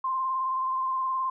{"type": "tone with vibrato", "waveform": "sine", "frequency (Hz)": 1046.5, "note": "C6", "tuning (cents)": 0, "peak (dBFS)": -25, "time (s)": [0.04, 1.3], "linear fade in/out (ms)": 5, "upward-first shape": "sine", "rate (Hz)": 19, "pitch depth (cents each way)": 26, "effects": []}